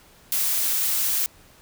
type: noise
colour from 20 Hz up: blue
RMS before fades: -23 dBFS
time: 0.32-1.26 s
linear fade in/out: 0 ms
effects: pink hiss -53 dBFS RMS until 1.61 s